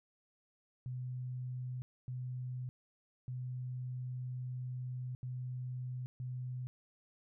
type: tone bursts at uneven times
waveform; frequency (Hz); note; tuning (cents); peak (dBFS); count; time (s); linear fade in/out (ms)
sine; 126.2; B2; +38; -38; 5; 0.86-1.82 / 2.08-2.69 / 3.28-5.15 / 5.23-6.06 / 6.2-6.67; 0
effects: none